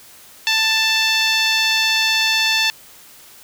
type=tone with band-pass filter; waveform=10% pulse; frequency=884 Hz; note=A5; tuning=8 cents sharp; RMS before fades=-17 dBFS; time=0.47-2.7 s; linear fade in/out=0 ms; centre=3300 Hz; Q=0.79; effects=white hiss -44 dBFS RMS until 3.43 s